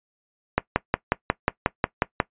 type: click train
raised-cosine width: 0.5 ms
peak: -3 dBFS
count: 10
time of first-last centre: 0.58-2.202 s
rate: 5.55 Hz
effects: noise-tail reverb RT60 0.1 s tail -19 dB re dry + resampled to 8000 Hz